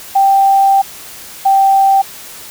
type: tone pair in turn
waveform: sine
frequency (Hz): 784 / 780.8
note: G5 / G5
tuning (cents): 0 / -7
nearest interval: unison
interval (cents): 7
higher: first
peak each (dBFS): -6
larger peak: neither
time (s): 0.15-0.82 / 1.45-2.02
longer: first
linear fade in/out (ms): 10
effects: white hiss -32 dBFS RMS until 2.5 s